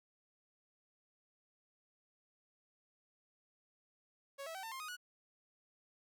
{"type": "tone with pitch steps", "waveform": "sawtooth", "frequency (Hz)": [554.4, 651.7, 766.1, 900.6, 1058.7, 1244.6, 1463.1], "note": ["C#5", "E5", "G5", "A5", "C6", "D#6", "F#6"], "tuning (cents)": [0, -20, -40, 40, 20, 0, -20], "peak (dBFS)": -40, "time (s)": [4.38, 4.968], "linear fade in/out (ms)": 20, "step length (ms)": 84, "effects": []}